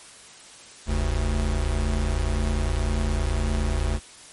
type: tone pair together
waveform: square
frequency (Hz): 43.68 / 73.42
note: F1 / D2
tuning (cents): +1 / 0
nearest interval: major sixth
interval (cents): 899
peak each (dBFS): -25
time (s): 0.86-4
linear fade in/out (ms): 50
effects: white hiss -46 dBFS RMS until 4.32 s + MP3 48 kbps